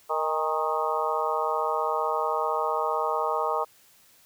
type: harmonic tone with a mistuned harmonic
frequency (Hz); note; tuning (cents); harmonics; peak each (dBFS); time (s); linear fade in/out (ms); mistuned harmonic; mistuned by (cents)
155.56; D#3; 0; 3 / 4 / 5 / 6 / 7 / 8; -31 / -31 / -31 / -31 / -31 / -31; 0.09-3.65; 20; 5; +66
effects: white hiss -58 dBFS RMS until 4.25 s